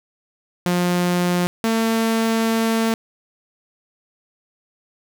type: tone pair in turn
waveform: sawtooth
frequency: 177.2 / 225.4 Hz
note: F3 / A3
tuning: +25 / +42 cents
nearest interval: major third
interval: 417 cents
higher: second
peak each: -13 dBFS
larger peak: neither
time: 0.66-1.47 / 1.64-2.94 s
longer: second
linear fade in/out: 0 ms
effects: none